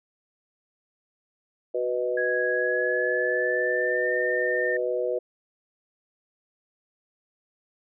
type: chord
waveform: sine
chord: B major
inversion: second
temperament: equal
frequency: 370 / 493.9 / 622.3 Hz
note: F#4 / B4 / D#5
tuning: 0 / 0 / 0 cents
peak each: -30 / -26 / -30 dBFS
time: 1.74-5.19 s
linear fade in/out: 10 ms
type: tone with pitch glide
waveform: sine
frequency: 1661.2 to 1811.6 Hz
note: G#6 to A#6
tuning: 0 to -50 cents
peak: -26 dBFS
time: 2.17-4.77 s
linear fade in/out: 5 ms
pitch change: +150 cents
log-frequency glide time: 2.52-4.13 s
effects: none